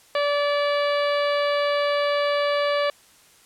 harmonic tone with a mistuned harmonic, 578 Hz, D5, 28 cents flat, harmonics 1 / 2 / 3 / 4 / 5 / 6 / 7 / 8, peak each -21 / -27 / -31 / -33 / -35 / -37 / -38 / -39 dBFS, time 0.15-2.9 s, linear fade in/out 2 ms, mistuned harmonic 7, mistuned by -20 cents, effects white hiss -54 dBFS RMS until 3.45 s + low-pass 11000 Hz 12 dB/octave

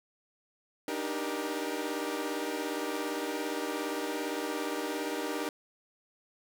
sawtooth chord, Eb major seventh, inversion third, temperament equal with one note detuned, 293.7 / 311.1 / 392 / 474 Hz, D4 / Eb4 / G4 / Bb4, 0 / 0 / 0 / +29 cents, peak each -34 dBFS, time 0.88-5.49 s, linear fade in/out 2 ms, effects none

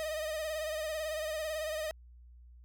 45% pulse tone with vibrato, 622.3 Hz, D#5, in tune, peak -34 dBFS, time 0-1.91 s, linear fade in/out 0 ms, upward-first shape sine, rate 18 Hz, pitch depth 53 cents each way, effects added 60 Hz sine -52 dBFS peak until 2.64 s

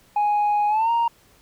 sine tone with pitch glide, 830.6 to 932.3 Hz, G#5 to A#5, 0 to 0 cents, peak -15 dBFS, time 0.16-1.08 s, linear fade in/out 5 ms, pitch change +200 cents, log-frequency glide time 0.68-0.91 s, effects tanh soft clip ceiling -16 dBFS + pink hiss -56 dBFS RMS until 1.41 s

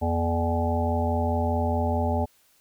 harmonic tone with a mistuned harmonic, 84.8 Hz, E2, 50 cents sharp, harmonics 1 / 3 / 5 / 7 / 9 / 10, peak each -25 / -29 / -33 / -30 / -31 / -32 dBFS, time 0.01-2.26 s, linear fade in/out 20 ms, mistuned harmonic 3, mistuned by -86 cents, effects white hiss -62 dBFS RMS until 2.6 s

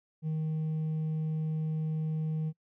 triangle tone with hard clipping, 156.9 Hz, D#3, 15 cents sharp, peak -28 dBFS, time 0.22-2.53 s, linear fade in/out 50 ms, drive 1 dB, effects noise-tail reverb RT60 0.1 s tail -26 dB re dry

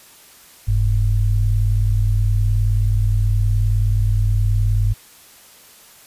sine tone pair together, 44.78 / 103.83 Hz, F1 / G#2, +44 / 0 cents, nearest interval octave + minor third, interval 1456 cents, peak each -17 / -16 dBFS, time 0.67-4.94 s, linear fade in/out 20 ms, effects white hiss -46 dBFS RMS until 6.06 s + resampled to 32000 Hz

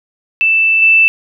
sine tone with level steps, 2649 Hz, E7, 8 cents sharp, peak -8 / -5 dBFS, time 0.41-1.08 s, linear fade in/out 0 ms, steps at 0.82 s, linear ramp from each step 2 ms, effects none

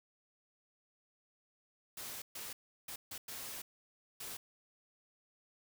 white noise bursts at uneven times, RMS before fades -45 dBFS, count 6, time 1.97-2.22 / 2.35-2.53 / 2.88-2.96 / 3.11-3.18 / 3.28-3.62 / 4.2-4.37 s, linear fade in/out 5 ms, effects none

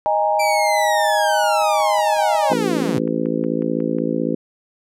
sine chord, D# suspended fourth, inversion none, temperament equal with one note detuned, 622.3 / 822.5 / 932.3 Hz, D#5 / G#5 / A#5, 0 / -17 / 0 cents, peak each -19 / -18 / -22 dBFS, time 0.06-2.53 s, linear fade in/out 0 ms
sawtooth linear sweep, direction down, 2349 to 110 Hz, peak -18 dBFS, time 0.39-2.99 s, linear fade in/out 10 ms
click train, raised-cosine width 0.5 ms, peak -26 dBFS, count 15, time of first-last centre 1.44-3.985 s, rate 5.5 Hz
harmonic tone, 55.9 Hz, A1, 28 cents sharp, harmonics 3 / 4 / 5 / 6 / 7 / 8 / 9, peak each -27 / -24 / -23 / -26 / -27 / -31 / -26 dBFS, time 2.5-4.35 s, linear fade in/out 5 ms
effects low-pass 12000 Hz 12 dB/octave

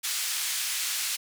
white band-pass noise, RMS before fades -30 dBFS, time 0.03-1.17 s, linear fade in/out 20 ms, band 1800 to 10000 Hz, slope 12 dB/octave, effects none

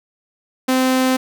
sawtooth tone, 258.7 Hz, C4, 19 cents flat, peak -10 dBFS, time 0.68-1.17 s, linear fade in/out 10 ms, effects none

